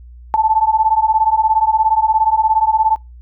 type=beating tone pair; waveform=sine; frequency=868 / 885 Hz; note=A5 / A5; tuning=-24 / +10 cents; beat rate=17 Hz; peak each=-14 / -14 dBFS; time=0.34-2.96 s; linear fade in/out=0 ms; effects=noise-tail reverb RT60 0.2 s tail -23 dB re dry + added 60 Hz sine -35 dBFS peak until 3.21 s